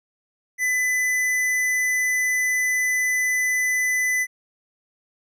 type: tone with tanh clipping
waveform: sine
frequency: 2004 Hz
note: B6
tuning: 25 cents sharp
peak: -21 dBFS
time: 0.58-4.27 s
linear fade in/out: 50 ms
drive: 16 dB
effects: none